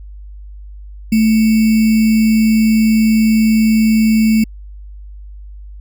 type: tone with sample-and-hold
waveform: sine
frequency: 220 Hz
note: A3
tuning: in tune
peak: -8 dBFS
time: 1.12-4.44 s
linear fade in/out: 5 ms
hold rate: 2450 Hz
effects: added 50 Hz sine -30 dBFS peak until 5.8 s